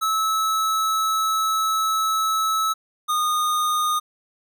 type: tone pair in turn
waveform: square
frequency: 1300 / 1229 Hz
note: E6 / D#6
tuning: -24 / -22 cents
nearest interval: minor second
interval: 98 cents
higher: first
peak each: -20 dBFS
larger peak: neither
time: 0.01-2.74 / 3.08-4 s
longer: first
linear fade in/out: 20 ms
effects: none